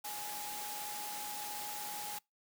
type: tone in noise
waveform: sine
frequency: 834 Hz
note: G#5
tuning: 7 cents sharp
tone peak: -44 dBFS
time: 0.04-2.19 s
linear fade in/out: 10 ms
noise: white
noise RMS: -43 dBFS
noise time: 0.04-2.19 s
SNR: -4 dB
effects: noise-tail reverb RT60 0.2 s tail -25 dB re dry + high-pass 150 Hz 12 dB/octave